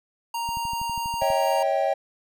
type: tone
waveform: square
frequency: 932.3 Hz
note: A#5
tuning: in tune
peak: -27 dBFS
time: 0.34-1.63 s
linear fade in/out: 5 ms
type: click train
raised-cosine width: 5 ms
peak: -27 dBFS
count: 11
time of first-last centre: 0.49-1.303 s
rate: 12.3 Hz
type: chord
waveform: triangle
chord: C# diminished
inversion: none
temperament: equal with one note detuned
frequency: 554.4 / 642.3 / 784 Hz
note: C#5 / E5 / G5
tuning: 0 / -45 / 0 cents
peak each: -23 dBFS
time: 1.21-1.94 s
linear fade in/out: 10 ms
effects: none